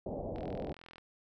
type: low-pass noise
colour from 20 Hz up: white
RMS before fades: -39 dBFS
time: 0.06-0.73 s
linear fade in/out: 5 ms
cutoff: 710 Hz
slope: 48 dB/octave
type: click train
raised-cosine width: 0.3 ms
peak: -35 dBFS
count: 27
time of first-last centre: 0.36-0.982 s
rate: 41.8 Hz
effects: none